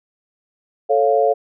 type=chord; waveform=sine; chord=A augmented; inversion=none; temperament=equal; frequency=440 / 554.4 / 698.5 Hz; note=A4 / C#5 / E#5; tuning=0 / 0 / 0 cents; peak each=-17 dBFS; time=0.89-1.34 s; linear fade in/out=20 ms; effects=none